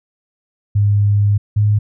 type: tone pair in turn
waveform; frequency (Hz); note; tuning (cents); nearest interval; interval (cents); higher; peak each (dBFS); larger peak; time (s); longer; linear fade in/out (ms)
sine; 102.4 / 104.67; G#2 / G#2; -24 / +14; unison; 38; second; -10; neither; 0.75-1.38 / 1.56-1.79; first; 10
effects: none